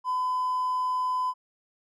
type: tone with hard clipping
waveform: triangle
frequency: 1010 Hz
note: B5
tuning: 39 cents sharp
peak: -25 dBFS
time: 0.04-1.34 s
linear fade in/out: 50 ms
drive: 4 dB
effects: none